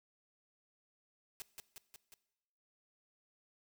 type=noise with echo; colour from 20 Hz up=white; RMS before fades=-45 dBFS; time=1.4-1.42 s; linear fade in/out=0 ms; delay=180 ms; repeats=4; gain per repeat=-3 dB; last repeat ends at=2.14 s; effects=noise-tail reverb RT60 1.0 s tail -19 dB re dry